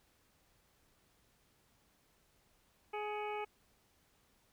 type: harmonic tone with a mistuned harmonic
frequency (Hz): 419.7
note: G#4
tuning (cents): +18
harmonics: 1 / 2 / 3 / 4 / 5 / 6 / 7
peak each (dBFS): -41 / -41 / -48 / -57 / -49 / -50 / -57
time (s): 2.93-3.45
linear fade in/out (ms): 10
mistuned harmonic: 5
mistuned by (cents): +100
effects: pink hiss -72 dBFS RMS until 4.52 s

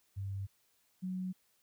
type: tone pair in turn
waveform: sine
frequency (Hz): 98 / 185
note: G2 / F#3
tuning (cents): 0 / 0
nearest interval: major seventh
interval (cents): 1100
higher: second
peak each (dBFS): -36 / -35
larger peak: second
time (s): 0.16-0.47 / 1.02-1.33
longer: neither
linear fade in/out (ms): 20
effects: white hiss -73 dBFS RMS until 1.62 s

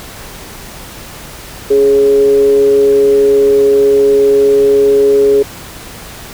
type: tone with frequency modulation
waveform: sine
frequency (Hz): 415.9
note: G#4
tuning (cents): +2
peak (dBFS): -5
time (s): 1.7-5.43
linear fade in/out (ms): 10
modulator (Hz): 136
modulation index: 0.31
effects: pink hiss -30 dBFS RMS until 6.33 s

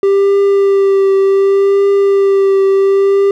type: tone with vibrato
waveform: triangle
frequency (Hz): 393.7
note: G4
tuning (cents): +8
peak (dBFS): -5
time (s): 0.03-3.31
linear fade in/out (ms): 2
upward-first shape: triangle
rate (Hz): 0.67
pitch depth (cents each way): 23
effects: none

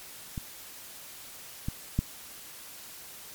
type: clicks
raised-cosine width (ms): 5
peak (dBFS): -21 / -18 / -12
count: 3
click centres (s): 0.378 / 1.685 / 1.99
effects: white hiss -46 dBFS RMS until 3.34 s + MP3 96 kbps

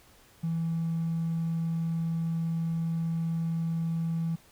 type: tone with hard clipping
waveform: triangle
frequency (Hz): 164.81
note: E3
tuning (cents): 0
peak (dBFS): -27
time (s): 0.43-4.36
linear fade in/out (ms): 10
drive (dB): 3
effects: pink hiss -58 dBFS RMS until 4.51 s

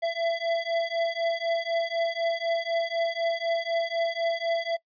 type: beating tone pair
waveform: square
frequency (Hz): 668 / 672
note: E5 / E5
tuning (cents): +23 / +33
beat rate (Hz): 4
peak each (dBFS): -29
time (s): 0.02-4.77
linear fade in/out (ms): 20
effects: noise-tail reverb RT60 0.1 s tail -22 dB re dry + resampled to 11025 Hz

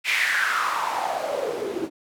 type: noise with band-pass filter sweep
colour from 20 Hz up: white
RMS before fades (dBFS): -25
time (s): 0.04-1.9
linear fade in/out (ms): 50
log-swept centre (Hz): 2400 to 310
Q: 5.8
effects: none

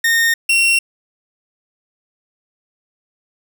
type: tone pair in turn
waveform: 40% pulse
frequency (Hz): 1839 / 2733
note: A#6 / F7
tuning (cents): -24 / -38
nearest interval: perfect fifth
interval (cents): 686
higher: second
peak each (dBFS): -11 / -10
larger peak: second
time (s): 0.04-0.34 / 0.49-0.79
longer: neither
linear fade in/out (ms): 5
effects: none

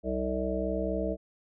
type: harmonic tone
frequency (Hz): 64.1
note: C2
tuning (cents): -35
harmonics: 1 / 3 / 5 / 7 / 9 / 10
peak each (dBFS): -35 / -35 / -35 / -35 / -35 / -35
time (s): 0.03-1.17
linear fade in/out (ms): 50
effects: none

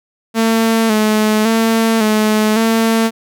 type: tone with vibrato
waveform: sawtooth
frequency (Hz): 220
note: A3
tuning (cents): 0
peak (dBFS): -7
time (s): 0.34-3.11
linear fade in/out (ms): 50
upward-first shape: square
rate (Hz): 0.9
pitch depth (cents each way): 42
effects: none

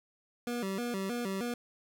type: tone with vibrato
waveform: 25% pulse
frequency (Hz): 215.5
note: A3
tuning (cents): -36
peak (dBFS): -29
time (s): 0.47-1.54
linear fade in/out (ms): 2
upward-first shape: square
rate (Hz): 3.2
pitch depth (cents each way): 190
effects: none

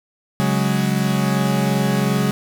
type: chord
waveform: 40% pulse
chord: C# suspended fourth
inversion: none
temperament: equal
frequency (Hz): 138.59 / 185 / 207.7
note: C#3 / F#3 / G#3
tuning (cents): 0 / 0 / 0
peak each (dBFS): -20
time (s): 0.4-2.31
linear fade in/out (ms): 0
effects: none

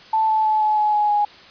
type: tone with pitch steps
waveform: sine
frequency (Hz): 880 / 871.4 / 862.9 / 854.5 / 846.1 / 837.8 / 829.7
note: A5 / A5 / A5 / G#5 / G#5 / G#5 / G#5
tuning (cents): 0 / -17 / -34 / +49 / +32 / +15 / -2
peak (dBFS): -15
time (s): 0.13-1.25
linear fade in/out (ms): 5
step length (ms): 160
effects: white hiss -44 dBFS RMS until 1.5 s + resampled to 11025 Hz

